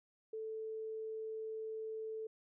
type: tone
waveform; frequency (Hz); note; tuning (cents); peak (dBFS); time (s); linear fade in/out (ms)
sine; 440; A4; 0; -40; 0.33-2.27; 5
effects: none